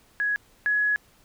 sine tone pair in turn, 1671 / 1683.6 Hz, G#6 / G#6, +10 / +23 cents, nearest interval unison, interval 13 cents, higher second, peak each -22 / -20 dBFS, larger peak second, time 0.2-0.36 / 0.66-0.96 s, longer second, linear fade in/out 0 ms, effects pink hiss -59 dBFS RMS until 1.24 s

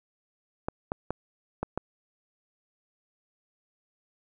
clicks, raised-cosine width 1 ms, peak -15 dBFS, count 5, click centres 0.685 / 0.919 / 1.106 / 1.63 / 1.776 s, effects none

